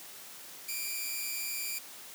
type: tone pair together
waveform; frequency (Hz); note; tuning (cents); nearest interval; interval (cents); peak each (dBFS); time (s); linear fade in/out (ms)
5% pulse; 2341 / 2462; D7 / D#7; -6 / -19; minor second; 87; -26 / -29; 0.68-1.79; 10
effects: white hiss -48 dBFS RMS until 2.14 s + high-pass 150 Hz 12 dB/octave